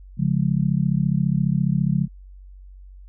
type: chord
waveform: sine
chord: Db major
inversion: none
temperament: just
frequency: 138.59 / 173.24 / 207.9 Hz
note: Db3 / F3 / Ab3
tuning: 0 / -14 / +2 cents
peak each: -21 / -21 / -25 dBFS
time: 0.17-2.08 s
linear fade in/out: 50 ms
effects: added 47 Hz sine -40 dBFS peak until 3.08 s